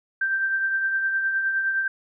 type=tone with tremolo; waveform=sine; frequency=1568 Hz; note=G6; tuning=in tune; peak=-19 dBFS; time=0.21-1.88 s; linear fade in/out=5 ms; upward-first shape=triangle; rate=9.7 Hz; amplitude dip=45%; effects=none